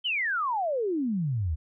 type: exponential sweep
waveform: sine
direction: down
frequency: 3157 to 71.5 Hz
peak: -25 dBFS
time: 0.04-1.56 s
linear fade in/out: 20 ms
effects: none